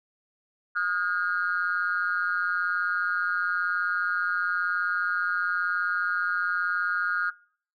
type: tone with amplitude modulation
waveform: sine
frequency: 1433 Hz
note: F6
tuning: 44 cents sharp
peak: -18 dBFS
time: 0.75-7.31 s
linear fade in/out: 20 ms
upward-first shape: sine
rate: 181 Hz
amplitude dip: 95%
effects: noise-tail reverb RT60 0.5 s tail -23 dB re dry + tanh soft clip ceiling -16 dBFS